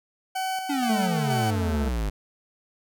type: tone with tremolo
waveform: 40% pulse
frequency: 756 Hz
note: F#5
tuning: 37 cents sharp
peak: -25 dBFS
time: 0.35-1.51 s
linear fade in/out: 10 ms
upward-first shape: square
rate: 2.1 Hz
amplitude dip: 40%
type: exponential sweep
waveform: square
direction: down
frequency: 293.7 to 49 Hz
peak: -25 dBFS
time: 0.69-2.1 s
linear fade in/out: 10 ms
type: harmonic tone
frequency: 220 Hz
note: A3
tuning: in tune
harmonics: 1 / 2 / 3 / 4 / 6 / 7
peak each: -29 / -35 / -39 / -41 / -45 / -46 dBFS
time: 0.89-1.89 s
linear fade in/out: 10 ms
effects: none